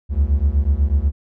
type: beating tone pair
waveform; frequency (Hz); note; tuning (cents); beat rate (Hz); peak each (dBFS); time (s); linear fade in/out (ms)
triangle; 67 / 75.1; C2 / D2; +42 / +39; 8.1; -15; 0.09-1.12; 50
effects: none